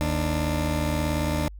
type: tone pair together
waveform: 20% pulse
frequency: 78.6 / 296.9 Hz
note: D#2 / D4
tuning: +18 / +19 cents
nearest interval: octave + major seventh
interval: 2301 cents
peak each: -20 / -23 dBFS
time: 0.01-1.48 s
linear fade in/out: 0 ms
effects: added 50 Hz sine -38 dBFS peak until 1.59 s